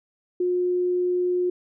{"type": "tone", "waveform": "sine", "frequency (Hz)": 359, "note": "F4", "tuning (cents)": 48, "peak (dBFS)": -20, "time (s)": [0.4, 1.5], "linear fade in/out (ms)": 5, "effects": []}